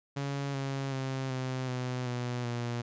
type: tone with pitch steps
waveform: sawtooth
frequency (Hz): 140 / 136.41 / 132.91 / 129.5 / 126.18 / 122.94 / 119.78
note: C#3 / C#3 / C3 / C3 / B2 / B2 / A#2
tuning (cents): +18 / -27 / +28 / -17 / +38 / -7 / +47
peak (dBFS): -28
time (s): 0.16-2.82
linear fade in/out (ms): 10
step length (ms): 380
effects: resampled to 16000 Hz